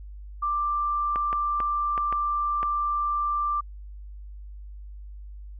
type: tone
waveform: sine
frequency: 1180 Hz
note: D6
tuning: 8 cents sharp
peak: -23 dBFS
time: 0.42-3.61 s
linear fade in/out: 10 ms
type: clicks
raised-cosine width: 0.5 ms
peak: -18 dBFS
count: 6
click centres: 1.159 / 1.329 / 1.603 / 1.978 / 2.126 / 2.63 s
effects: added 50 Hz sine -38 dBFS peak until 5.59 s